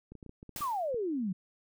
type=clicks; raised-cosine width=3 ms; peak=-34 dBFS; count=10; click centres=0.12 / 0.153 / 0.228 / 0.263 / 0.294 / 0.429 / 0.493 / 0.562 / 0.607 / 0.944 s
type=noise with exponential decay; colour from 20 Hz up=white; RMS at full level=-38 dBFS; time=0.56-0.91 s; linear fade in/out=2 ms; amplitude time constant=76 ms
type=exponential sweep; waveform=sine; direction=down; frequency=1212 to 174.61 Hz; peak=-30 dBFS; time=0.61-1.33 s; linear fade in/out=10 ms
effects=none